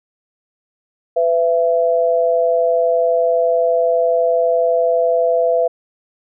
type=tone pair together; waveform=sine; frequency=501.9 / 670 Hz; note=B4 / E5; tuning=+28 / +28 cents; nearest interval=perfect fourth; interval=500 cents; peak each=-15 dBFS; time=1.16-5.68 s; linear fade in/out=10 ms; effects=none